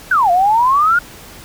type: exponential two-way sweep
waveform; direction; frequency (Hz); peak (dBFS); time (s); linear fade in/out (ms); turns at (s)
sine; down then up; 1584 to 684 to 1459; -9; 0.11-0.99; 5; 0.31
effects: pink hiss -37 dBFS RMS until 1.44 s